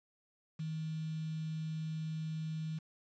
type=tone with quantisation; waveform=sine; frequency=158.2 Hz; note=D#3; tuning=29 cents sharp; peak=-36 dBFS; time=0.59-2.79 s; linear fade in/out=10 ms; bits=9; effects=resampled to 16000 Hz